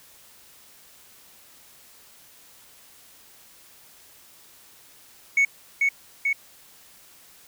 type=tone with echo; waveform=sine; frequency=2217 Hz; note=C#7; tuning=in tune; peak=-13 dBFS; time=5.37-5.45 s; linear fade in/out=5 ms; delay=440 ms; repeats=2; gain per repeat=-3 dB; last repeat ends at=6.33 s; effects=tanh soft clip ceiling -15 dBFS + white hiss -52 dBFS RMS until 7.47 s